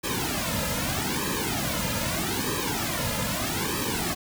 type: noise with flanger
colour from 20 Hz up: pink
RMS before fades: -28 dBFS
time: 0.03-4.15 s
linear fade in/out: 20 ms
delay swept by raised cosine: 1.4 to 2.7 ms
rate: 0.8 Hz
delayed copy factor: -1
effects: none